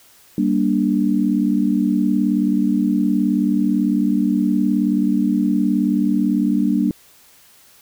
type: chord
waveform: sine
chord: G minor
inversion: none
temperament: just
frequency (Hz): 196 / 235.2 / 294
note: G3 / Bb3 / D4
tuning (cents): 0 / +16 / +2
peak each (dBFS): -19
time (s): 0.38-6.91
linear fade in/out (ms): 2
effects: white hiss -50 dBFS RMS until 7.81 s